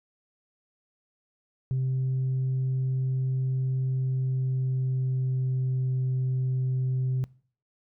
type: tone with pitch glide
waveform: sine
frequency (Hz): 130.6 to 129.17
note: C3 to C3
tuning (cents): -3 to -22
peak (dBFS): -22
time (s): 1.71-7.24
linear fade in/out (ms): 0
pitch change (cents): -19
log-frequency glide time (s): 3.9-5.93
effects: noise-tail reverb RT60 0.5 s tail -24 dB re dry + tanh soft clip ceiling -22 dBFS